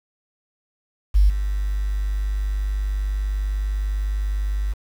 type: tone with level steps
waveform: sine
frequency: 49.88 Hz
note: G1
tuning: 31 cents sharp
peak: -11 / -20 dBFS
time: 1.14-4.74 s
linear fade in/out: 20 ms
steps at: 1.29 s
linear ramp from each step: 10 ms
effects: 7-bit